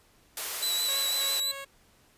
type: high-pass noise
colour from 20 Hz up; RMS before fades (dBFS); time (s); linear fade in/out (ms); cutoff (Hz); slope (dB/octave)
white; -34; 0.37-1.4; 2; 370; 24
type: tone with vibrato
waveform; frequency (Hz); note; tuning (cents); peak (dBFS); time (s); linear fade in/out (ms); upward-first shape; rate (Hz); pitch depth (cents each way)
sawtooth; 3951; B7; 0; -24; 0.62-1.52; 10; sine; 6; 25
type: tone with tremolo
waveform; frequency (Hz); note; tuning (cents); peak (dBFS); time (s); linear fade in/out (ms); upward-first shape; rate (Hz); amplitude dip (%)
10% pulse; 550; C#5; -14; -29; 0.88-1.65; 10; sine; 3.2; 65
effects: pink hiss -62 dBFS RMS until 2.17 s + resampled to 32000 Hz